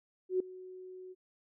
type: tone with ADSR envelope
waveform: sine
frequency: 370 Hz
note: F#4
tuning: in tune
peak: -25 dBFS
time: 0.29-1.15 s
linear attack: 110 ms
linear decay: 4 ms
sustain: -20 dB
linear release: 34 ms
effects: none